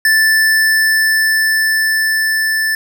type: tone with level ramp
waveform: square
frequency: 1760 Hz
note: A6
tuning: in tune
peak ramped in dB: -9 to -14 dBFS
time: 0.05-2.75 s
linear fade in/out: 2 ms
effects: none